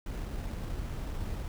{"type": "noise with sample-and-hold", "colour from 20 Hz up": "brown", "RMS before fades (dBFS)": -36, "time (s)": [0.06, 1.48], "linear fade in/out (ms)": 2, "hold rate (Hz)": 4410, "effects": []}